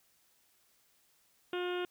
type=harmonic tone; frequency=357.5 Hz; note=F4; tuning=41 cents sharp; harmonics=1 / 2 / 3 / 4 / 5 / 6 / 7 / 8 / 9 / 10; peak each=-34 / -44 / -47 / -43 / -52 / -54 / -50 / -47 / -50 / -55 dBFS; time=1.53-1.85 s; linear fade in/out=2 ms; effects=white hiss -70 dBFS RMS until 1.9 s